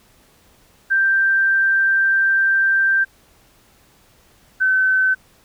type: tone pair in turn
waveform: sine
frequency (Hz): 1572 / 1527.2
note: G6 / G6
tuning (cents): +4 / -46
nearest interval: minor second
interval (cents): 50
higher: first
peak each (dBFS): -13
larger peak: neither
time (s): 0.9-3.05 / 4.6-5.15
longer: first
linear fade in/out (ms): 20
effects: pink hiss -54 dBFS RMS until 5.44 s